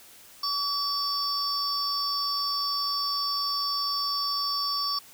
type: tone cluster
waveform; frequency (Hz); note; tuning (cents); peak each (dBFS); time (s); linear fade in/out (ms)
triangle; 1142 / 4602 / 5370; D6 / D8 / E8; -49 / -36 / +31; -29; 0.43-4.99; 5
effects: white hiss -51 dBFS RMS until 5.13 s